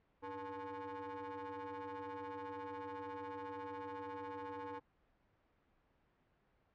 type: ring-modulated tone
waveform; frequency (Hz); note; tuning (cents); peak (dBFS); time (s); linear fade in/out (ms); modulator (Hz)
30% pulse; 196; G3; 0; -38; 0.22-4.8; 20; 679
effects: pink hiss -75 dBFS RMS until 6.74 s + low-pass 2000 Hz 12 dB/octave